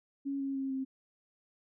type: tone with pitch steps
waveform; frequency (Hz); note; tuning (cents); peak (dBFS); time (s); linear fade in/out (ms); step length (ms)
sine; 277.2 / 273.2 / 269.3 / 265.4; C#4 / C#4 / C#4 / C4; 0 / -25 / -50 / +25; -32; 0.25-0.85; 20; 150
effects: none